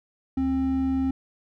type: tone pair together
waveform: triangle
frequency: 74.45 / 265.3 Hz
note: D2 / C4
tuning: +24 / +24 cents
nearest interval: octave + minor seventh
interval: 2200 cents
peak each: -30 / -20 dBFS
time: 0.37-1.11 s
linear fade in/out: 5 ms
effects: none